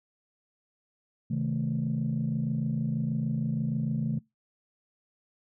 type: chord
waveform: sine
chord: A diminished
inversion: first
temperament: just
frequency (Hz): 132 / 158.4 / 220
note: C3 / Eb3 / A3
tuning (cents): +16 / +31 / 0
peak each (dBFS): -30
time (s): 1.3-4.19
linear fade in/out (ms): 10
effects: noise-tail reverb RT60 0.2 s tail -24 dB re dry + tanh soft clip ceiling -20 dBFS